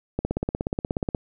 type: click train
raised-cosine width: 2 ms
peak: -11 dBFS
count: 17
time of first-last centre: 0.19-1.148 s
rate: 16.7 Hz
effects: none